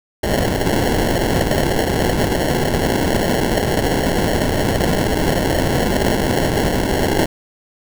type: noise with sample-and-hold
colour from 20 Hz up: white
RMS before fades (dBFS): -17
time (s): 0.23-7.26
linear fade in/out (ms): 5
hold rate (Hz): 1225
effects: none